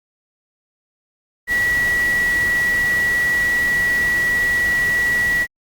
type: tone in noise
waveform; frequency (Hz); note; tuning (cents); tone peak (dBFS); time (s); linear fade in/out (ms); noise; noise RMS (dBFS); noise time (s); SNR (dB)
sine; 1938; B6; -33; -15; 1.47-5.47; 50; pink; -30; 1.47-5.47; +12
effects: Opus 48 kbps